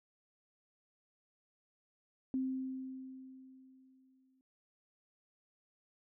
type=tone with exponential decay; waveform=sine; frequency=261.6 Hz; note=C4; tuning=in tune; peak=-31 dBFS; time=2.34-4.41 s; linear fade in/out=1 ms; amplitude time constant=450 ms; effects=noise-tail reverb RT60 0.4 s tail -23 dB re dry